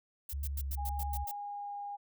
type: noise bursts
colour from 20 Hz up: violet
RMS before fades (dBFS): -41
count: 8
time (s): 0.29-1.314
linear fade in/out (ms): 5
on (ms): 44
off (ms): 96
type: tone with vibrato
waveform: sine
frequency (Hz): 69.3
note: C#2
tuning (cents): 0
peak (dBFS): -34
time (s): 0.32-1.25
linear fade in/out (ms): 20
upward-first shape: sine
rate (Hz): 1.8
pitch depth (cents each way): 25
type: tone with pitch glide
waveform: sine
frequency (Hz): 819 to 812.9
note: G#5 to G#5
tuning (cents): -24 to -37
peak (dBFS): -38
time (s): 0.77-1.97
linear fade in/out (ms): 20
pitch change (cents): -13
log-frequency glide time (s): 1.29-1.76
effects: none